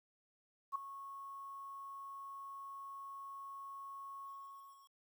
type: tone with ADSR envelope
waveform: sine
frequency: 1100 Hz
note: C#6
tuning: 14 cents flat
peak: -32 dBFS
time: 0.72-4.94 s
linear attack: 35 ms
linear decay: 4 ms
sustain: -14 dB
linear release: 690 ms
effects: 11-bit